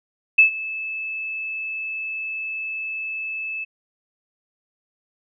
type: tone with ADSR envelope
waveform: sine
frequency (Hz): 2615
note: E7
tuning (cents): -15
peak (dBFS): -7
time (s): 0.38-3.65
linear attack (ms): 10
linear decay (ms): 110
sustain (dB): -19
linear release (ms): 18
effects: none